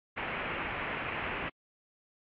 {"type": "low-pass noise", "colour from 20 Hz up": "white", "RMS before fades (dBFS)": -36, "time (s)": [0.16, 1.5], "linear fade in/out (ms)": 20, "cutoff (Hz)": 2700, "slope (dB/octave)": 48, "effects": ["AAC 64 kbps"]}